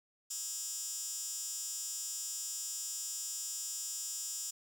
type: tone with high-pass filter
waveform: 15% pulse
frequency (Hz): 320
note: D#4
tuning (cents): +49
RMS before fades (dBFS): -40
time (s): 0.3-4.51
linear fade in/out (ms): 10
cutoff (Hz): 6800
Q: 3.8
effects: none